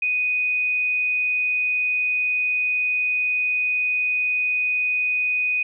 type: tone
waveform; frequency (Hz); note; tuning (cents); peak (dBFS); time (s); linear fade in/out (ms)
sine; 2489; D#7; 0; -19; 0.02-5.63; 5
effects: none